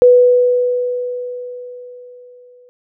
sine tone with exponential decay, 493.7 Hz, B4, 1 cent flat, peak -3 dBFS, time 0.02-2.69 s, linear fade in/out 0 ms, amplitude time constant 580 ms, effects none

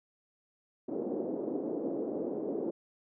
pink band-pass noise, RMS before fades -35 dBFS, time 0.88-2.71 s, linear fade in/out 10 ms, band 280 to 480 Hz, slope 24 dB/octave, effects none

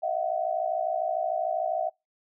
sine tone cluster, 629 / 682 / 749 Hz, D#5 / F5 / F#5, +19 / -41 / +21 cents, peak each -30 dBFS, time 0.02-1.9 s, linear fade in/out 20 ms, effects noise-tail reverb RT60 0.2 s tail -24 dB re dry

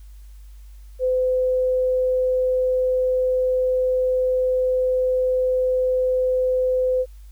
sine tone, 510 Hz, C5, 44 cents flat, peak -17 dBFS, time 0.99-7.06 s, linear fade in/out 50 ms, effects added 50 Hz sine -39 dBFS peak until 7.31 s + white hiss -60 dBFS RMS until 7.31 s

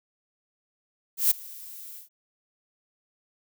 violet noise with ADSR envelope, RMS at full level -19 dBFS, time 1.17-2.09 s, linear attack 140 ms, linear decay 9 ms, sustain -23 dB, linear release 130 ms, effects none

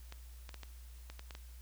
clicks, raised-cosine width 0.2 ms, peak -30 dBFS, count 8, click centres 0.124 / 0.492 / 0.543 / 0.633 / 1.1 / 1.194 / 1.308 / 1.351 s, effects added 60 Hz sine -49 dBFS peak until 1.61 s + white hiss -63 dBFS RMS until 1.61 s

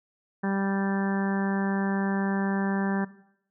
harmonic tone, 196 Hz, G3, in tune, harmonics 1 / 2 / 3 / 4 / 5 / 6 / 7 / 8 / 9, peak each -26 / -34 / -39 / -36 / -39 / -43 / -46 / -38 / -39 dBFS, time 0.43-3.05 s, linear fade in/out 10 ms, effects noise-tail reverb RT60 0.7 s tail -17 dB re dry

